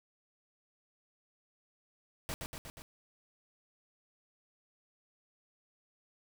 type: noise with echo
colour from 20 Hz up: pink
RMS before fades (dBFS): -38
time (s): 2.29-2.34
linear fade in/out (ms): 0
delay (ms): 120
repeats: 4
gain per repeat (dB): -3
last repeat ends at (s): 2.82
effects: none